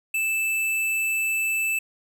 sine tone with hard clipping, 2637 Hz, E7, in tune, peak -23 dBFS, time 0.14-1.79 s, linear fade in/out 5 ms, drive 17 dB, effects none

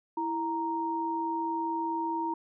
sine tone pair together, 329.6 / 932.3 Hz, E4 / A#5, 0 / 0 cents, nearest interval octave + tritone, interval 1800 cents, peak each -33 / -30 dBFS, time 0.17-2.34 s, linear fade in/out 5 ms, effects none

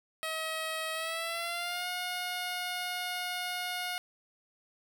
10% pulse tone with pitch glide, 638 to 720.3 Hz, D#5 to F#5, +43 to -47 cents, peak -25 dBFS, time 0.23-3.98 s, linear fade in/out 0 ms, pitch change +210 cents, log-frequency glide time 0.93-1.88 s, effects none

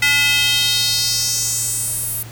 square tone with high-pass filter sweep, 287 Hz, D4, 40 cents flat, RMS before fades -18 dBFS, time 0.02-2.23 s, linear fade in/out 5 ms, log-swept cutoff 2100 to 12000 Hz, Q 2.8, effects added 115 Hz sine -33 dBFS peak until 2.31 s + pink hiss -39 dBFS RMS until 2.31 s

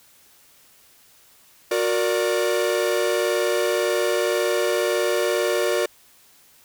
45% pulse chord, Gb augmented, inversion none, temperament equal with one note detuned, 364.3 / 466.2 / 587.3 Hz, Gb4 / Bb4 / D5, -27 / 0 / 0 cents, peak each -24 dBFS, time 1.71-5.86 s, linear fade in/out 5 ms, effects white hiss -54 dBFS RMS until 6.64 s

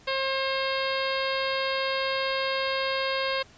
harmonic tone, 535 Hz, C5, 38 cents sharp, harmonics 1 / 2 / 3 / 4 / 5 / 6 / 7 / 8 / 9, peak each -29 / -32 / -34 / -35 / -36 / -37 / -37 / -38 / -39 dBFS, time 0.07-3.43 s, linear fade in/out 10 ms, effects pink hiss -54 dBFS RMS until 3.57 s + resampled to 16000 Hz

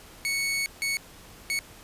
sawtooth tone bursts at uneven times, 2217 Hz, C#7, in tune, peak -22 dBFS, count 3, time 0.25-0.66 / 0.82-0.97 / 1.5-1.59 s, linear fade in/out 0 ms, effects pink hiss -49 dBFS RMS until 1.83 s + resampled to 32000 Hz

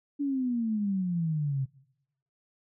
sine exponential sweep, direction down, 290.6 to 130.81 Hz, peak -26 dBFS, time 0.19-1.66 s, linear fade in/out 20 ms, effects noise-tail reverb RT60 0.9 s tail -23 dB re dry

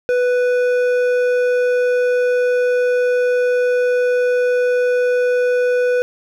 triangle tone with hard clipping, 494.7 Hz, B4, 3 cents sharp, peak -15 dBFS, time 0.09-6.02 s, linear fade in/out 0 ms, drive 12 dB, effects none

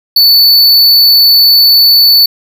square tone, 4479 Hz, C#8, 17 cents sharp, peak -3 dBFS, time 0.16-2.26 s, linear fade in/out 5 ms, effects 7-bit

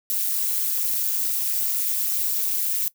violet noise with amplitude modulation, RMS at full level -20 dBFS, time 0.1-2.88 s, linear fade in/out 0 ms, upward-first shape sine, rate 203 Hz, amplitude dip 90%, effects noise-tail reverb RT60 0.1 s tail -19 dB re dry

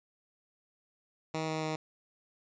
10% pulse tone with pitch steps, 158.6 / 157.6 / 156.6 Hz, D#3 / D#3 / D#3, +33 / +23 / +11 cents, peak -24 dBFS, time 1.34-1.76 s, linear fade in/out 5 ms, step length 140 ms, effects resampled to 16000 Hz

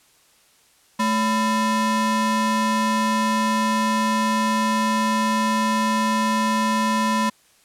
square ring-modulated tone, 392 Hz, G4, in tune, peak -16 dBFS, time 0.99-7.3 s, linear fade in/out 10 ms, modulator 610 Hz, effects white hiss -57 dBFS RMS until 7.64 s + low-pass 11000 Hz 12 dB/octave

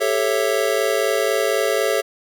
square chord, A dominant seventh, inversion third, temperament just, 396 / 440 / 550 / 660 Hz, G4 / A4 / C#5 / E5, +18 / 0 / -14 / +2 cents, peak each -25 / -23 / -23 / -25 dBFS, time 0-2.02 s, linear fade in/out 20 ms, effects none

